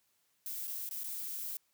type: noise with dropouts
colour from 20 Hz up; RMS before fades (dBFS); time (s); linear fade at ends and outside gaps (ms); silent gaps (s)
violet; -40; 0.46-1.57; 1; 0.672-0.677 / 0.891-0.91 / 1.035-1.041
effects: white hiss -75 dBFS RMS until 1.73 s + high-pass 60 Hz 12 dB/octave